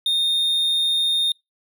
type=tone; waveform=triangle; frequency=3667 Hz; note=A#7; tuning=29 cents flat; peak=-16 dBFS; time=0.06-1.32 s; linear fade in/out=2 ms; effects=noise-tail reverb RT60 0.2 s tail -26 dB re dry